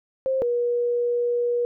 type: tone pair in turn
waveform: sine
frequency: 528 / 480.9 Hz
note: C5 / B4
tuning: +16 / -46 cents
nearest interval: major second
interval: 162 cents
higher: first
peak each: -20 dBFS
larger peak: neither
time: 0.26-0.42 / 0.42-1.65 s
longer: second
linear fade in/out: 0 ms
effects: none